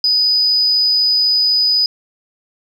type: tone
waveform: sine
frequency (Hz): 4978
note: D#8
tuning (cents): 0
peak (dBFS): -10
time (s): 0.04-1.86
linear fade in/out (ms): 2
effects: tanh soft clip ceiling -6 dBFS